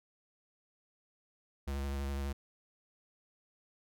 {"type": "tone with vibrato", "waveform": "square", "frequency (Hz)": 69.3, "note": "C#2", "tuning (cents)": 0, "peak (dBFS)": -35, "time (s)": [1.67, 2.33], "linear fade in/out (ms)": 10, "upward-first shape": "square", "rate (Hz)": 12, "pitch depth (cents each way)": 21, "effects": []}